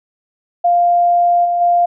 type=tone with level steps; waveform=sine; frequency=698.5 Hz; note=F5; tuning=in tune; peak=-9 / -13 / -9 dBFS; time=0.64-1.86 s; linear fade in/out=10 ms; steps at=1.44 / 1.6 s; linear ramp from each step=20 ms; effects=none